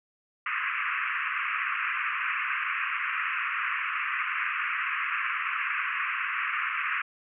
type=band-pass noise; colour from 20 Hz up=pink; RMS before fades=-30 dBFS; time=0.46-7.02 s; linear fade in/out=5 ms; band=1100 to 2700 Hz; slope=96 dB/octave; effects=none